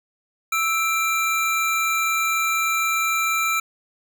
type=tone pair together; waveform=square; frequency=1318.5 / 2368 Hz; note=E6 / D7; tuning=0 / +14 cents; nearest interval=minor seventh; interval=1014 cents; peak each=-23 dBFS; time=0.52-3.6 s; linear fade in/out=5 ms; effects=none